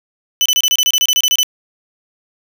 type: tone bursts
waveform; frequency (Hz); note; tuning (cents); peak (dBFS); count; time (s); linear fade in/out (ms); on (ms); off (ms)
30% pulse; 3003; F#7; +25; -7; 14; 0.41-1.431; 0; 46; 29
effects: none